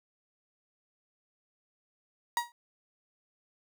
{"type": "tone with exponential decay", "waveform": "35% pulse", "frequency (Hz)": 952, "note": "A#5", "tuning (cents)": 36, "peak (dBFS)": -22, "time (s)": [2.37, 2.52], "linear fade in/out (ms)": 1, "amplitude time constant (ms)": 32, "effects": []}